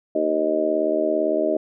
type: harmonic tone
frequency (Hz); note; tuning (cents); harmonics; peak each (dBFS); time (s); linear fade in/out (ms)
77.78; D#2; 0; 3 / 4 / 5 / 6 / 7 / 8; -33 / -25 / -25 / -32 / -30 / -21; 0.15-1.57; 5
effects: none